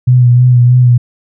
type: tone with vibrato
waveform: sine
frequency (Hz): 123.7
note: B2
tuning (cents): +3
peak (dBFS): -3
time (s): 0.07-0.98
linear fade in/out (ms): 10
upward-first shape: sine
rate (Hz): 3.2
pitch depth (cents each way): 32
effects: none